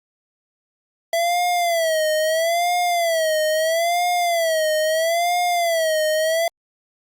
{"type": "tone with vibrato", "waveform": "square", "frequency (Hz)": 663, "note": "E5", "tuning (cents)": 10, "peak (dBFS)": -18, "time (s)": [1.13, 6.48], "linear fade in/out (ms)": 2, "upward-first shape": "sine", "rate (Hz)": 0.76, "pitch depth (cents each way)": 120, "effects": ["Opus 48 kbps"]}